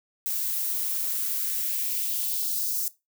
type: noise with high-pass filter sweep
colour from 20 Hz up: violet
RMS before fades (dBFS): -28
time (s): 0.26-2.88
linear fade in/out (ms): 0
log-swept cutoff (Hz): 420 to 5900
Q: 1.6
effects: noise-tail reverb RT60 0.2 s tail -17 dB re dry